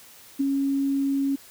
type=tone with ADSR envelope; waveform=sine; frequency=275.7 Hz; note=C#4; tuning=9 cents flat; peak=-18 dBFS; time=0.39-1.36 s; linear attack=16 ms; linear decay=12 ms; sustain=-3 dB; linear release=10 ms; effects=white hiss -49 dBFS RMS until 1.5 s